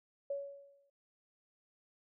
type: tone with exponential decay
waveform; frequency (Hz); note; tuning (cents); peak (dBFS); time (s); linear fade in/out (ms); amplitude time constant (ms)
sine; 561; C#5; +21; -33; 0.3-0.9; 5; 130
effects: none